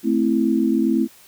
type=chord; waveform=sine; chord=A minor; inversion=none; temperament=equal; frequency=220 / 261.6 / 329.6 Hz; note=A3 / C4 / E4; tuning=0 / 0 / 0 cents; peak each=-20 dBFS; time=0.03-1.08 s; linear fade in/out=50 ms; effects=white hiss -49 dBFS RMS until 1.27 s